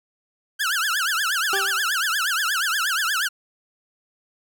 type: tone with vibrato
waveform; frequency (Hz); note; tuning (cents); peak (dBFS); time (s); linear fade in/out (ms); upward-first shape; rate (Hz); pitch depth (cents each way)
sawtooth; 1502; F#6; +26; -17; 0.59-3.29; 20; triangle; 8.4; 290
type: tone with exponential decay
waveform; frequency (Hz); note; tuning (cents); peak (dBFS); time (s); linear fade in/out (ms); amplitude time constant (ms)
20% pulse; 392; G4; 0; -17; 1.53-1.94; 1; 89
effects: none